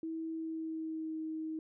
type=tone with pitch glide; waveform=sine; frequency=323.7 to 316.3 Hz; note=E4 to D#4; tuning=-31 to +29 cents; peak=-36 dBFS; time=0.03-1.59 s; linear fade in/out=2 ms; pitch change=-40 cents; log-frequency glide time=0.32-1.19 s; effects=none